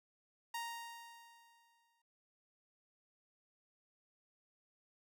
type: tone with exponential decay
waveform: sawtooth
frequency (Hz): 932.3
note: A#5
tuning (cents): 0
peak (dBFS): -35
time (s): 0.54-2.02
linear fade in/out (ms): 5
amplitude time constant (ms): 320
effects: none